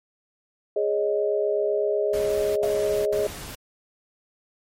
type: chord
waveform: sine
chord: Ab suspended fourth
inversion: none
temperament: equal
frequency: 415.3 / 554.4 / 622.3 Hz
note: Ab4 / Db5 / Eb5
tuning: 0 / 0 / 0 cents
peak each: -23 / -28 / -25 dBFS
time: 0.76-3.27 s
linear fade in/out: 5 ms
type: noise bursts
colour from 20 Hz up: pink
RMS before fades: -37 dBFS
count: 3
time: 2.13-3.552 s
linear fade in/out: 5 ms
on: 430 ms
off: 66 ms
type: tone with exponential decay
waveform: sine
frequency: 672 Hz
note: E5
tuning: 33 cents sharp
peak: -22 dBFS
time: 2.63-2.75 s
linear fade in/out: 5 ms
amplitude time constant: 24 ms
effects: MP3 64 kbps